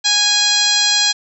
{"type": "harmonic tone", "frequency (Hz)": 826, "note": "G#5", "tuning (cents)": -10, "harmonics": [1, 2, 3, 4, 5, 6, 7, 8, 9], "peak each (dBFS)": [-27, -23, -25, -19, -16, -21, -22, -26, -22], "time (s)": [0.04, 1.13], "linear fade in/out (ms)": 20, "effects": []}